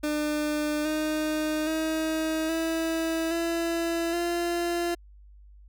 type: tone with pitch steps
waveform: 30% pulse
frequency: 300 / 308.4 / 317.1 / 326 / 335.2 / 344.6 Hz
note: D4 / D#4 / D#4 / E4 / E4 / F4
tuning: +37 / -15 / +33 / -19 / +29 / -23 cents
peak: -23 dBFS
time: 0.03-4.95 s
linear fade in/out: 10 ms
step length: 820 ms
effects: added 50 Hz sine -48 dBFS peak until 5.68 s